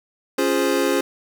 square chord, Db major seventh, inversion none, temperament equal, 277.2 / 349.2 / 415.3 / 523.3 Hz, Db4 / F4 / Ab4 / C5, 0 / 0 / 0 / 0 cents, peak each -24 dBFS, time 0.38-1.01 s, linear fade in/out 5 ms, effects 8-bit

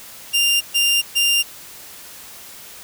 sawtooth tone bursts, 2794 Hz, F7, in tune, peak -11 dBFS, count 3, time 0.33-1.43 s, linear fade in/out 20 ms, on 280 ms, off 130 ms, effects white hiss -39 dBFS RMS until 2.83 s

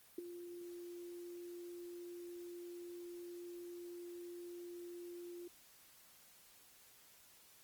sine tone with ADSR envelope, 349.2 Hz, F4, in tune, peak -36 dBFS, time 0.18-5.48 s, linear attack 5 ms, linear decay 11 ms, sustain -11 dB, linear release 6 ms, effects white hiss -64 dBFS RMS until 7.63 s + Opus 24 kbps

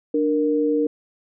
sine tone pair together, 296.3 / 466.2 Hz, D4 / A#4, +15 / 0 cents, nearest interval minor sixth, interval 785 cents, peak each -20 dBFS, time 0.14-0.87 s, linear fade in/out 5 ms, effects none

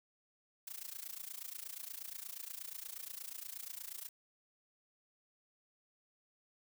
blue noise with amplitude modulation, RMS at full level -43 dBFS, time 0.67-4.09 s, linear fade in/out 5 ms, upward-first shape sine, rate 28.4 Hz, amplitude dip 90%, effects none

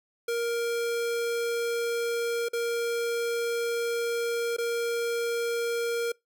square tone with dropouts, 468.4 Hz, A#4, 8 cents sharp, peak -27 dBFS, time 0.28-6.12 s, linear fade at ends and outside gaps 5 ms, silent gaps 2.486-2.532 / 4.566-4.583 s, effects noise-tail reverb RT60 0.2 s tail -26 dB re dry

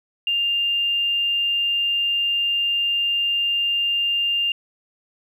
triangle tone with tanh clipping, 2800 Hz, F7, 4 cents sharp, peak -18 dBFS, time 0.27-4.52 s, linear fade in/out 2 ms, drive 2 dB, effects none

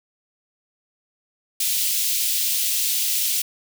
white high-pass noise, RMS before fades -22 dBFS, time 1.6-3.42 s, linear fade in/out 5 ms, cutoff 2700 Hz, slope 24 dB/octave, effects none

